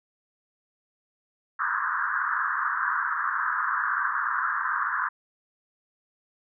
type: band-pass noise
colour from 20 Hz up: white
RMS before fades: -27 dBFS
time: 1.59-5.09 s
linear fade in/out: 10 ms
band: 990 to 1700 Hz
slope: 96 dB/octave
effects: none